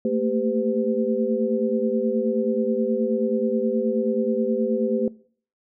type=tone cluster; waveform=sine; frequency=221.3 / 230.7 / 394.2 / 507 Hz; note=A3 / A#3 / G4 / B4; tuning=+10 / -18 / +10 / +45 cents; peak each=-27 / -25 / -26 / -25 dBFS; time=0.05-5.08 s; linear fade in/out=2 ms; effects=noise-tail reverb RT60 0.5 s tail -21 dB re dry